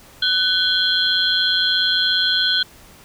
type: tone cluster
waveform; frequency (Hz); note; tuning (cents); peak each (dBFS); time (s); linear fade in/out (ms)
sine; 1499 / 3193 / 3370 / 4141; F#6 / G7 / G#7 / C8; +22 / +31 / +25 / -19; -21; 0.22-2.63; 5
effects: pink hiss -46 dBFS RMS until 3.04 s